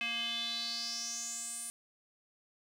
square tone with band-pass filter sweep, 233.5 Hz, A#3, 3 cents sharp, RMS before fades -38 dBFS, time 0.01-1.7 s, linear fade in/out 0 ms, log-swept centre 2600 to 9500 Hz, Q 6, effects 11-bit

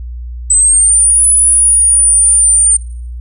sine exponential two-way sweep, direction up then down, 8000 to 9956 to 8950 Hz, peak -5 dBFS, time 0.5-2.77 s, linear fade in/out 5 ms, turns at 1.27 s, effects noise-tail reverb RT60 0.7 s tail -26 dB re dry + added 60 Hz sine -21 dBFS peak until 3.2 s

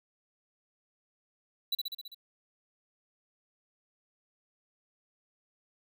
square tone with echo, 3951 Hz, B7, in tune, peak -28 dBFS, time 1.72-1.75 s, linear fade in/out 5 ms, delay 66 ms, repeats 6, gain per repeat -3 dB, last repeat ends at 2.146 s, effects none

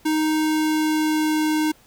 square tone with pitch glide, 311.1 to 308.8 Hz, D#4 to D#4, 0 to -13 cents, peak -19 dBFS, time 0.05-1.72 s, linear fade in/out 10 ms, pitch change -13 cents, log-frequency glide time 0.34-1.59 s, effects pink hiss -54 dBFS RMS until 1.86 s

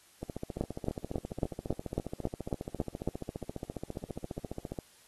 two click trains, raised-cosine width 2 ms, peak -23 / -16 dBFS, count 68 / 10, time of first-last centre 0.23-4.788 / 0.61-3.076 s, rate 14.7 / 3.65 Hz, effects white hiss -61 dBFS RMS until 5.07 s + AAC 32 kbps

